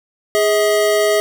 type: tone pair together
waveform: square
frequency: 415.3 / 640.9 Hz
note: G#4 / E5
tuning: 0 / -49 cents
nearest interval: minor sixth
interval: 751 cents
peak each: -16 dBFS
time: 0.35-1.2 s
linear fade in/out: 0 ms
effects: none